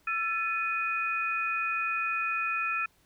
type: tone cluster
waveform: sine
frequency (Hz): 1340 / 1741 / 2486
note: E6 / A6 / D#7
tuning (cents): +28 / -19 / -2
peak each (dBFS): -31 / -37 / -30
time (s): 0.07-2.86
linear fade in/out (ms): 5
effects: pink hiss -66 dBFS RMS until 3.05 s